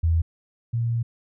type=tone pair in turn; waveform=sine; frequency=82.41 / 116.78 Hz; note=E2 / A#2; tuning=0 / +4 cents; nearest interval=tritone; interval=604 cents; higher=second; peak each=-17 / -21 dBFS; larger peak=first; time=0.03-0.22 / 0.73-1.03 s; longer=second; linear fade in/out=10 ms; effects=none